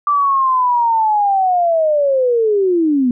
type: linear sweep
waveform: sine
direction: down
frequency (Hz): 1174.7 to 238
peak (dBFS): -11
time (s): 0.07-3.11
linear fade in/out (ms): 2
effects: none